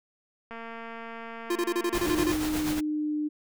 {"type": "click train", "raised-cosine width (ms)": 0.5, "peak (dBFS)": -26, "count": 397, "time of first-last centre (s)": [0.51, 2.239], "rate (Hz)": 229}
{"type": "tone bursts", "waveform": "square", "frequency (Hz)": 349.2, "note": "F4", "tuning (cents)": 0, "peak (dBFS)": -25, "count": 10, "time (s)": [1.5, 2.321], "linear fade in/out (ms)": 5, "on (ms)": 56, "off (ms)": 29}
{"type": "noise with tremolo", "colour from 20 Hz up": "pink", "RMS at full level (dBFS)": -32, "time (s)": [1.93, 2.81], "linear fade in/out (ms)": 20, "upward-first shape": "sine", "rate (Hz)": 8.2, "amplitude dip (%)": 45}
{"type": "tone with pitch glide", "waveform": "sine", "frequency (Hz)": [307.9, 300.7], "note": ["D#4", "D4"], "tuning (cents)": [-18, 41], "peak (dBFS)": -26, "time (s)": [2.05, 3.29], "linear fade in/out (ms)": 20, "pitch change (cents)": -41, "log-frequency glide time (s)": [2.38, 3.17]}
{"effects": []}